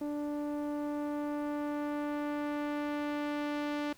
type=tone with low-pass filter sweep; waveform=sawtooth; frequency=293.7 Hz; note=D4; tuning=in tune; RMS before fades=-35 dBFS; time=0.01-3.93 s; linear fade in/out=5 ms; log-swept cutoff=640 to 3700 Hz; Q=0.74; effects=pink hiss -60 dBFS RMS until 3.97 s